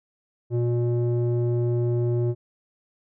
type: tone with low-pass filter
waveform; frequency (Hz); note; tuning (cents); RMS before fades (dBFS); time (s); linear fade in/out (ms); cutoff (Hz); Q
square; 119.8; A#2; +48; -23; 0.5-2.35; 50; 420; 2
effects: none